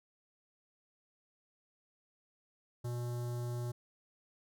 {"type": "tone with notch filter", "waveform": "square", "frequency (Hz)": 120.9, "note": "B2", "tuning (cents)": -36, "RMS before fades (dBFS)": -38, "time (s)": [2.84, 3.72], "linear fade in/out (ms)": 10, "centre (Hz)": 2400, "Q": 0.5, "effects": []}